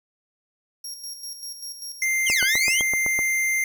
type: tone with tremolo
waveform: 25% pulse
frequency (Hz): 5588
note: F8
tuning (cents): 0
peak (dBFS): -27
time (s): 0.84-2.05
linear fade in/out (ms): 5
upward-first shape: square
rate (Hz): 5.1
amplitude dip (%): 55
type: tone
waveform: square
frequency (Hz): 2093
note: C7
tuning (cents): 0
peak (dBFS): -21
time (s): 2.02-3.64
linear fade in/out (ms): 2
type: exponential two-way sweep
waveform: 20% pulse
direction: down then up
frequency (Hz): 3318 to 1464 to 3318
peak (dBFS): -17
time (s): 2.26-2.82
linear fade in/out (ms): 10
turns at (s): 2.42
type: click train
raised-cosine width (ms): 1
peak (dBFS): -17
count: 8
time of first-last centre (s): 2.3-3.191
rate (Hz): 7.86
effects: none